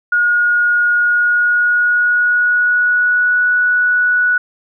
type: tone with pitch glide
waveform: sine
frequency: 1439 to 1471.8 Hz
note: F#6 to F#6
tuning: -49 to -10 cents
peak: -10 dBFS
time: 0.12-4.38 s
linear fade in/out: 5 ms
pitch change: +39 cents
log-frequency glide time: 0.95-3.46 s
effects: none